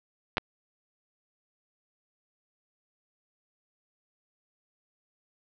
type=clicks; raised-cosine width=0.3 ms; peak=-10 / -11 dBFS; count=2; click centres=0.371 / 0.381 s; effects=low-pass 5000 Hz 12 dB/octave